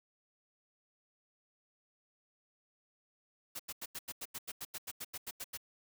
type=noise bursts; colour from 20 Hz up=white; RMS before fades=-42 dBFS; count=16; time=3.55-5.575 s; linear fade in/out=10 ms; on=45 ms; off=87 ms; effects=none